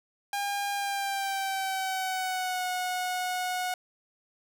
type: tone with pitch glide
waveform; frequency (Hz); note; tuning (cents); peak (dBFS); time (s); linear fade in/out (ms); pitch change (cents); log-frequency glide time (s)
sawtooth; 806 to 730.6; G5 to F#5; +48 to -22; -25; 0.33-3.74; 2; -170; 0.73-2.67
effects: none